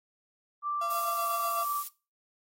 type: tone with pitch glide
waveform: sine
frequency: 1174.7 to 1163.2 Hz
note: D6 to D6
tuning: 0 to -17 cents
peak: -29 dBFS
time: 0.62-1.84 s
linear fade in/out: 50 ms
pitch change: -17 cents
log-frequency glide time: 1.1-1.26 s
type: tone with tremolo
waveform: 35% pulse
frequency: 680 Hz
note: F5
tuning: 46 cents flat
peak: -33 dBFS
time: 0.81-1.64 s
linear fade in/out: 5 ms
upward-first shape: sine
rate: 8 Hz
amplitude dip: 55%
type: noise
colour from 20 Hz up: violet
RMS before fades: -37 dBFS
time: 0.9-1.88 s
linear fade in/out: 5 ms
effects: noise-tail reverb RT60 0.3 s tail -19 dB re dry + AAC 48 kbps